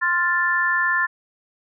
sine chord, F major, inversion second, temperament equal, 1046.5 / 1396.9 / 1760 Hz, C6 / F6 / A6, 0 / 0 / 0 cents, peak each -24 / -25 / -19 dBFS, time 0.01-1.07 s, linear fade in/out 20 ms, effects none

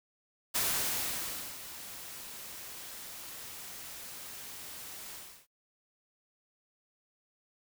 white noise with ADSR envelope, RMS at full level -30 dBFS, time 0.54-5.47 s, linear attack 17 ms, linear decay 1000 ms, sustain -15 dB, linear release 330 ms, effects noise-tail reverb RT60 0.1 s tail -22 dB re dry

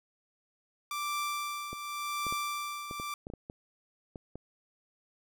sawtooth tone with tremolo, 1174.7 Hz, D6, in tune, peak -27 dBFS, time 0.91-3.14 s, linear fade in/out 2 ms, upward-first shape triangle, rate 0.89 Hz, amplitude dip 65%
clicks, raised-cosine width 2 ms, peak -28 dBFS, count 11, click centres 1.73 / 2.267 / 2.325 / 2.911 / 2.999 / 3.269 / 3.301 / 3.337 / 3.499 / 4.158 / 4.356 s
effects none

